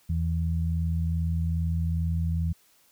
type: tone pair together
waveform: sine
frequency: 82.35 / 164.81 Hz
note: E2 / E3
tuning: -1 / 0 cents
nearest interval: octave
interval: 1201 cents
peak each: -25 / -29 dBFS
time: 0.09-2.53 s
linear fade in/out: 10 ms
effects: white hiss -62 dBFS RMS until 2.91 s